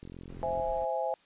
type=click train; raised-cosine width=3 ms; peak=-32 dBFS; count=26; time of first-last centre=0.03-0.598 s; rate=44 Hz
type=noise; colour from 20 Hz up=brown; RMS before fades=-45 dBFS; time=0.29-0.85 s; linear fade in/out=5 ms
type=chord; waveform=sine; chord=C augmented; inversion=none; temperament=equal; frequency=523.3 / 659.3 / 830.6 Hz; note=C5 / E5 / G#5; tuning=0 / 0 / 0 cents; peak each=-33 dBFS; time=0.43-1.14 s; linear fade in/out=0 ms
effects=white hiss -63 dBFS RMS until 1.25 s + resampled to 8000 Hz